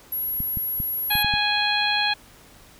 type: tone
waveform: sine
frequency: 11580 Hz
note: F#9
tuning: 38 cents flat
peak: -24 dBFS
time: 0.12-1.23 s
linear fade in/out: 5 ms
type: clicks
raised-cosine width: 5 ms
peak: -18 dBFS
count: 6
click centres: 0.404 / 0.572 / 0.802 / 1.154 / 1.246 / 1.339 s
type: harmonic tone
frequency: 830.6 Hz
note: G#5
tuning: in tune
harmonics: 1 / 2 / 3 / 4 / 5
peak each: -26 / -26 / -26 / -26 / -26 dBFS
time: 1.1-2.14 s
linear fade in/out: 10 ms
effects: pink hiss -50 dBFS RMS until 2.79 s

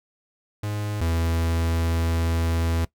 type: tone pair in turn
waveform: 45% pulse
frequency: 104.2 / 82.89 Hz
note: G#2 / E2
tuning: +6 / +10 cents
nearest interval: major third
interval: 396 cents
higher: first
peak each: -26 / -21 dBFS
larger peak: second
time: 0.63-1.01 / 1.01-2.85 s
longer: second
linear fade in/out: 5 ms
effects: noise-tail reverb RT60 0.1 s tail -19 dB re dry

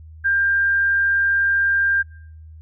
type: tone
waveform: sine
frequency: 1594 Hz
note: G6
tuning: 28 cents sharp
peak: -15 dBFS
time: 0.24-2.03 s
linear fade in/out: 20 ms
effects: noise-tail reverb RT60 0.7 s tail -26 dB re dry + added 79 Hz sine -38 dBFS peak until 2.61 s

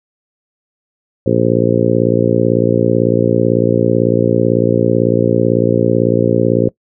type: harmonic tone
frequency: 58 Hz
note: A#1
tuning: 8 cents flat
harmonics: 2 / 3 / 4 / 5 / 6 / 7 / 8 / 9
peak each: -18 / -18 / -18 / -18 / -18 / -18 / -18 / -18 dBFS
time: 1.26-6.69 s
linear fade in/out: 5 ms
effects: noise-tail reverb RT60 0.1 s tail -21 dB re dry

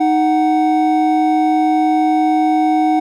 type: tone pair together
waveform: triangle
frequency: 311.1 / 742.3 Hz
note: D#4 / F#5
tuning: 0 / +5 cents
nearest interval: octave + minor third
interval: 1505 cents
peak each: -12 dBFS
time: 0-3 s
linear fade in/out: 10 ms
effects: none

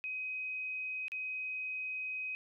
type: tone with dropouts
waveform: sine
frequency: 2521 Hz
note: D#7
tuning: 22 cents sharp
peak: -36 dBFS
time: 0.04-2.35 s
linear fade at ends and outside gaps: 0 ms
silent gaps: 1.082-1.119 s
effects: none

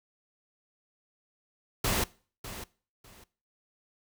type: noise with echo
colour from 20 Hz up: pink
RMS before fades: -28 dBFS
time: 1.84-2.04 s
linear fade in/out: 5 ms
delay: 600 ms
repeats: 2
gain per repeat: -13 dB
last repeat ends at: 3.24 s
effects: noise-tail reverb RT60 0.4 s tail -21 dB re dry

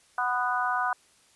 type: harmonic tone with a mistuned harmonic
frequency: 246.9 Hz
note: B3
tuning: in tune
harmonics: 3 / 4 / 5 / 6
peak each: -30 / -30 / -30 / -30 dBFS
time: 0.18-0.93 s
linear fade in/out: 2 ms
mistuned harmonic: 4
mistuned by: +15 cents
effects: white hiss -61 dBFS RMS until 1.35 s + resampled to 24000 Hz

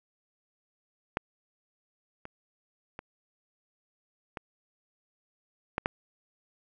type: clicks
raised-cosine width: 0.5 ms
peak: -12 / -26 / -24 / -21 / -13 / -11 dBFS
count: 6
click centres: 1.171 / 2.254 / 2.991 / 4.372 / 5.781 / 5.859 s
effects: none

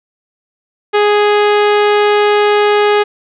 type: tone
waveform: sawtooth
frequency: 415.3 Hz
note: G#4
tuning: in tune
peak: -4 dBFS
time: 0.93-3.04 s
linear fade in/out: 20 ms
effects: resampled to 8000 Hz + 7-bit

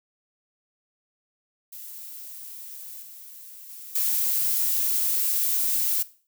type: noise with level steps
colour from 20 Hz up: violet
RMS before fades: -40 / -44 / -41 / -24 dBFS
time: 1.72-6.03 s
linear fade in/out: 10 ms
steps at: 3.02 / 3.69 / 3.95 s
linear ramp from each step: 5 ms
effects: noise-tail reverb RT60 0.4 s tail -17 dB re dry

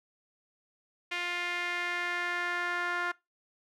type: tone with band-pass filter sweep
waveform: sawtooth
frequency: 351.5 Hz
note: F4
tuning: 11 cents sharp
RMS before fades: -33 dBFS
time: 1.11-3.12 s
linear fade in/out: 10 ms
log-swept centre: 2400 to 1500 Hz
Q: 2.6
effects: noise-tail reverb RT60 0.2 s tail -21 dB re dry

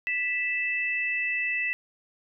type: tone pair together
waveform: sine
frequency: 1975.5 / 2637 Hz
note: B6 / E7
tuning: 0 / 0 cents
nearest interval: perfect fourth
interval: 500 cents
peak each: -28 dBFS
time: 0.07-1.73 s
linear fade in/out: 0 ms
effects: none

